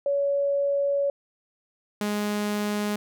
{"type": "tone pair in turn", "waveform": ["sine", "sawtooth"], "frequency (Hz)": [563, 207.9], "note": ["C#5", "G#3"], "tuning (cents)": [27, 2], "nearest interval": "octave + perfect fourth", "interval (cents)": 1725, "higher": "first", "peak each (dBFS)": -21, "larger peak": "neither", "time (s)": [[0.06, 1.1], [2.01, 2.96]], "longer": "first", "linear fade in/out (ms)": 2, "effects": []}